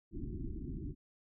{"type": "low-pass noise", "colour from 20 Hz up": "pink", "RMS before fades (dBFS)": -41, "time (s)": [0.11, 0.95], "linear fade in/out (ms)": 50, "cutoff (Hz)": 370, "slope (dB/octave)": 96, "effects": []}